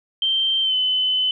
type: tone with pitch glide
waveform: sine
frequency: 3136 to 3029 Hz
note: G7 to F#7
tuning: 0 to +40 cents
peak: -17 dBFS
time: 0.22-1.31 s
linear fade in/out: 2 ms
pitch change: -60 cents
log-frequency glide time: 0.62-0.75 s
effects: none